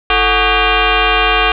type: tone with frequency modulation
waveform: sine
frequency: 834 Hz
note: G#5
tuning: 7 cents sharp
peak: -9 dBFS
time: 0.1-1.52 s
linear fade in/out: 2 ms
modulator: 392 Hz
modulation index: 6
effects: none